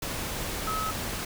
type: tone in noise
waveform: sine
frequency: 1286 Hz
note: E6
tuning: 43 cents flat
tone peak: -29 dBFS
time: 0.67-0.91 s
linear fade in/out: 5 ms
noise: pink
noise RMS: -33 dBFS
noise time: 0.02-1.25 s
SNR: +1 dB
effects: none